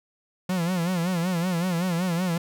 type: tone with vibrato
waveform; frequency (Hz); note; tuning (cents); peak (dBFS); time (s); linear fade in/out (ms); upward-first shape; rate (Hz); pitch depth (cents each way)
45% pulse; 176.2; F3; +16; -23; 0.49-2.38; 5; sine; 5.3; 110
effects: none

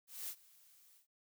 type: noise with ADSR envelope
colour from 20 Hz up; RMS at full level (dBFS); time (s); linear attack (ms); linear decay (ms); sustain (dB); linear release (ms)
blue; -42; 0.07-1.07; 210; 72; -23; 110
effects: none

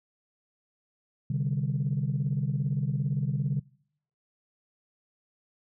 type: chord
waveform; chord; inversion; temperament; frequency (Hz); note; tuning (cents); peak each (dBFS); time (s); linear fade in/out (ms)
sine; C suspended second; none; equal with one note detuned; 130.81 / 148.37 / 196; C3 / D3 / G3; 0 / +18 / 0; -28 / -28 / -34; 1.3-3.6; 5
effects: noise-tail reverb RT60 0.7 s tail -26 dB re dry + tanh soft clip ceiling -19 dBFS

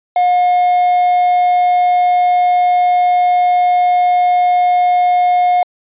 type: tone with quantisation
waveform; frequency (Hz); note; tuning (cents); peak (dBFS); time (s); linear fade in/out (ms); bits
triangle; 718; F5; +48; -7; 0.16-5.63; 2; 6
effects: resampled to 8000 Hz

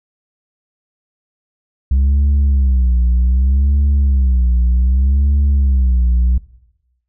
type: tone with vibrato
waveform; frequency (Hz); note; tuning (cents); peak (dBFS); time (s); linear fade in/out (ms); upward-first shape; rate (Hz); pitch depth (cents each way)
sine; 65.41; C2; 0; -7; 1.91-6.38; 5; sine; 0.65; 140
effects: noise-tail reverb RT60 0.9 s tail -20 dB re dry + tanh soft clip ceiling -9 dBFS

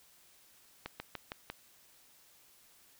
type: slowing click train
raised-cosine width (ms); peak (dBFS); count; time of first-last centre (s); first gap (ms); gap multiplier
0.3; -23; 5; 0.86-1.5; 140; 1.09
effects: white hiss -63 dBFS RMS until 2.99 s

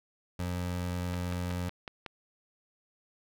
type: tone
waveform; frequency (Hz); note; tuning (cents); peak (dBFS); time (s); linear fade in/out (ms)
25% pulse; 89; F2; +33; -28; 0.39-1.69; 5
type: click train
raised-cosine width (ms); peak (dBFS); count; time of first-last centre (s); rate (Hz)
0.3; -23; 6; 1.14-2.063; 5.42
effects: none

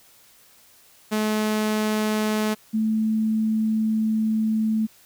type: tone pair in turn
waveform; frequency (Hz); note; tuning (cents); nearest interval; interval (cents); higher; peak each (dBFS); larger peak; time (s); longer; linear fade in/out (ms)
sawtooth / sine; 214.6 / 219; A3 / A3; -43 / -8; unison; 35; second; -17 / -19; first; 1.11-2.55 / 2.73-4.87; second; 20
effects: white hiss -54 dBFS RMS until 5.05 s

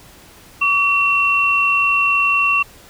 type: tone pair together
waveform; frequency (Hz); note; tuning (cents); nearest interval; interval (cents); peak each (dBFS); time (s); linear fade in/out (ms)
sine; 1144 / 2721; D6 / F7; -46 / -46; octave + minor third; 1500; -18 / -14; 0.61-2.63; 10
effects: pink hiss -44 dBFS RMS until 2.89 s

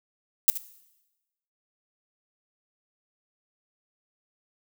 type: noise with echo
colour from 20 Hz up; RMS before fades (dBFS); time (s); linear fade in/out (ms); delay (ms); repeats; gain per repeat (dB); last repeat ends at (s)
violet; -17; 0.48-0.5; 0; 74; 1; -14; 0.574
effects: noise-tail reverb RT60 1.0 s tail -18 dB re dry

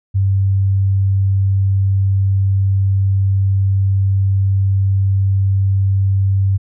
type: tone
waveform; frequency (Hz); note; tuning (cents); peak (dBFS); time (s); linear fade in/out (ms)
sine; 97.3; G2; -12; -11; 0.14-6.58; 20
effects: none

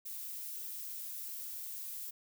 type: noise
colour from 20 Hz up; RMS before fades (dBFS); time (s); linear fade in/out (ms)
violet; -43; 0.05-2.11; 10
effects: none

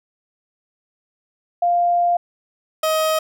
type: tone pair in turn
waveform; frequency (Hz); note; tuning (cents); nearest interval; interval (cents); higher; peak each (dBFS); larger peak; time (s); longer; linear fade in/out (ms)
sine / 30% pulse; 698.5 / 630.4; F5 / D#5; 0 / +23; major second; 177; first; -14; neither; 1.62-2.17 / 2.83-3.19; first; 5
effects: none

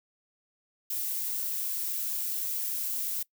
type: noise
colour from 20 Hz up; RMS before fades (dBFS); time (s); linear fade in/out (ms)
violet; -32; 0.9-3.23; 5
effects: noise-tail reverb RT60 0.1 s tail -22 dB re dry

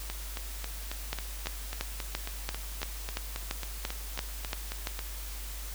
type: two click trains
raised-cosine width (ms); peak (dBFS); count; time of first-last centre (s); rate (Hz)
0.2; -14 / -18; 12 / 19; 1.13-4.871 / 0.1-4.991; 2.94 / 3.68
effects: added 50 Hz sine -38 dBFS peak until 5.74 s + white hiss -44 dBFS RMS until 5.74 s

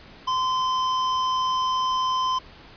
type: tone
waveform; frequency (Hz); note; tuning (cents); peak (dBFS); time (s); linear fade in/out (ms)
square; 1031; C6; -26; -22; 0.27-2.39; 10
effects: pink hiss -47 dBFS RMS until 2.76 s + resampled to 11025 Hz

